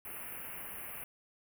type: band-stop noise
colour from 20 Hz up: white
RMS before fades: -44 dBFS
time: 0.05-1.04 s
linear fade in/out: 2 ms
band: 2900 to 10000 Hz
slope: 96 dB/octave
effects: none